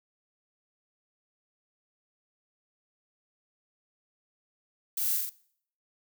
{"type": "noise with echo", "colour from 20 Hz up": "violet", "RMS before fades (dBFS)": -31, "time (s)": [4.97, 5.17], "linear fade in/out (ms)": 5, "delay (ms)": 42, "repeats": 3, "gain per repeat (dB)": -2, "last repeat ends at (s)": 5.296, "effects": ["noise-tail reverb RT60 0.6 s tail -21 dB re dry"]}